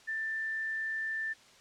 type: tone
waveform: sine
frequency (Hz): 1776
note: A6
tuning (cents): +16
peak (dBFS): -32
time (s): 0.07-1.34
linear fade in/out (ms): 20
effects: white hiss -58 dBFS RMS until 1.6 s + low-pass 6000 Hz 12 dB/octave